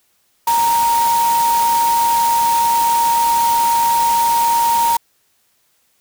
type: tone in noise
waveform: sine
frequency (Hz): 932.3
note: A#5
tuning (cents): 0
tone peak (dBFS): -12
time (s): 0.47-4.97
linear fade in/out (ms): 5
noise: white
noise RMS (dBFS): -24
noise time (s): 0.47-4.97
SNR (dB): +9
effects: white hiss -61 dBFS RMS until 6 s